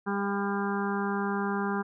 harmonic tone, 200 Hz, G3, 35 cents sharp, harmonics 1 / 2 / 4 / 5 / 6 / 7 / 8, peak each -30 / -33 / -36 / -37 / -38 / -38 / -39 dBFS, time 0.06-1.83 s, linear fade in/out 20 ms, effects none

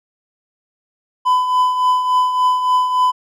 triangle tone with tremolo, 1005 Hz, B5, 30 cents sharp, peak -8 dBFS, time 1.25-3.12 s, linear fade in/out 20 ms, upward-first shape triangle, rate 3.5 Hz, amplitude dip 60%, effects none

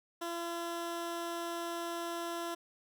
15% pulse tone, 340 Hz, F4, 46 cents flat, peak -30 dBFS, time 0.21-2.55 s, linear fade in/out 10 ms, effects none

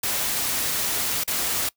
white noise with dropouts, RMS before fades -25 dBFS, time 0.03-1.69 s, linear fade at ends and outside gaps 5 ms, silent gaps 1.237-1.276 s, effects noise-tail reverb RT60 0.1 s tail -22 dB re dry

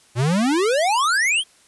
square exponential sweep, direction up, 112.9 to 3322 Hz, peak -17 dBFS, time 0.15-1.44 s, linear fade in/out 50 ms, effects white hiss -54 dBFS RMS until 1.67 s + resampled to 24000 Hz

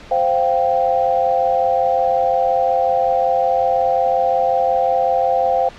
sine chord, C suspended fourth, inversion none, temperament equal, 523.3 / 698.5 / 784 Hz, C5 / F5 / G5, 0 / 0 / 0 cents, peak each -18 dBFS, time 0.11-5.69 s, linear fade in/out 5 ms, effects pink hiss -39 dBFS RMS until 5.78 s + low-pass 4000 Hz 12 dB/octave

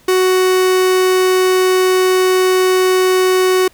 45% pulse tone, 371.3 Hz, F#4, 6 cents sharp, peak -10 dBFS, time 0.08-3.68 s, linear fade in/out 5 ms, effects pink hiss -49 dBFS RMS until 3.73 s

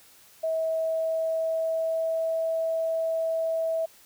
sine tone with pitch glide, 645 to 651.4 Hz, E5 to E5, -38 to -21 cents, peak -24 dBFS, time 0.43-3.86 s, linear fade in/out 10 ms, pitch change +17 cents, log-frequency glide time 0.58-2.39 s, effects white hiss -55 dBFS RMS until 4.05 s

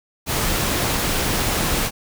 pink noise, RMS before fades -21 dBFS, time 0.26-1.91 s, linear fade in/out 50 ms, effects none

